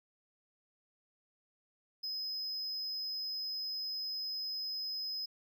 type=tone; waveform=triangle; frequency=5070 Hz; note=D#8; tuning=32 cents sharp; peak=-35 dBFS; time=2.03-5.26 s; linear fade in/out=10 ms; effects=none